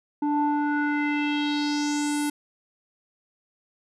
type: tone with low-pass filter sweep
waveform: square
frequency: 293.7 Hz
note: D4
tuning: in tune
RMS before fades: -25 dBFS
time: 0.22-2.3 s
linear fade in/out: 5 ms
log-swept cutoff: 690 to 11000 Hz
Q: 3.5
effects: none